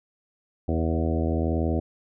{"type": "harmonic tone with a mistuned harmonic", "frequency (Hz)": 81.1, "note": "E2", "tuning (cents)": -28, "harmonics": [1, 2, 3, 4, 5, 6, 7, 8, 9], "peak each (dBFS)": [-25, -32, -29, -30, -34, -35, -36, -36, -38], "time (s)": [0.68, 1.8], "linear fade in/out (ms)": 5, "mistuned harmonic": 7, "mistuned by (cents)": -16, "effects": []}